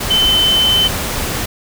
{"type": "tone in noise", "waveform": "sine", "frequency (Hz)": 3060, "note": "G7", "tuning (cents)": -42, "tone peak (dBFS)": -10, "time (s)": [0.1, 0.88], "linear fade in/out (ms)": 10, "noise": "pink", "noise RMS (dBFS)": -20, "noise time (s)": [0, 1.46], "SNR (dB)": 7, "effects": []}